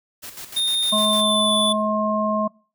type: noise with tremolo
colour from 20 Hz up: white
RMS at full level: -35 dBFS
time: 0.22-1.23 s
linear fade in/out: 20 ms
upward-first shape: square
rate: 6.6 Hz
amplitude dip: 60%
type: tone with pitch glide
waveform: square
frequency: 3659 to 3476 Hz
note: A#7 to A7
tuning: -33 to -22 cents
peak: -19 dBFS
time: 0.56-1.73 s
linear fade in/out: 10 ms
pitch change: -89 cents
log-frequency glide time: 0.83-1.51 s
type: harmonic tone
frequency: 213.1 Hz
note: G#3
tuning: 45 cents sharp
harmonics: 1 / 3 / 5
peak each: -23 / -23 / -23 dBFS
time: 0.92-2.48 s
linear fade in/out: 10 ms
effects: noise-tail reverb RT60 0.4 s tail -24 dB re dry